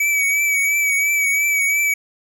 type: tone with vibrato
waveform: square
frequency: 2281 Hz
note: C#7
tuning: 49 cents sharp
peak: -16 dBFS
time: 0-1.94 s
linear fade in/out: 5 ms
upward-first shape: triangle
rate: 2.9 Hz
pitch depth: 44 cents each way
effects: none